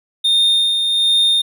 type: tone with tremolo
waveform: triangle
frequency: 3652 Hz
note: A#7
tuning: 36 cents flat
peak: -9 dBFS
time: 0.24-1.42 s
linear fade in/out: 10 ms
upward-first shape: sine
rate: 1.3 Hz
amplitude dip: 40%
effects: none